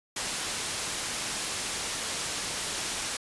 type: low-pass noise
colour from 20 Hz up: white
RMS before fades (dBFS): -33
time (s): 0.16-3.17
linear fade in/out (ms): 5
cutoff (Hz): 9300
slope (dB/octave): 12
effects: resampled to 24000 Hz